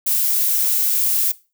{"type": "noise", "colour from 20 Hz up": "violet", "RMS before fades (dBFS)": -18, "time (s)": [0.06, 1.32], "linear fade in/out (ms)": 10, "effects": ["noise-tail reverb RT60 0.3 s tail -19 dB re dry"]}